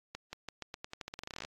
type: accelerating click train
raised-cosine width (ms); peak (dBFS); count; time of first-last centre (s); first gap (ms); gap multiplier
0.2; -23; 21; 0.15-1.449; 180; 0.87
effects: AAC 32 kbps